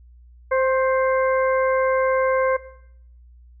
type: harmonic tone with a mistuned harmonic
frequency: 523.3 Hz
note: C5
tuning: in tune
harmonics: 1 / 2 / 3 / 4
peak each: -18 / -24 / -28 / -30 dBFS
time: 0.51-2.57 s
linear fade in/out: 10 ms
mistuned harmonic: 2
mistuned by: +21 cents
effects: noise-tail reverb RT60 0.7 s tail -17 dB re dry + added 60 Hz sine -45 dBFS peak until 3.6 s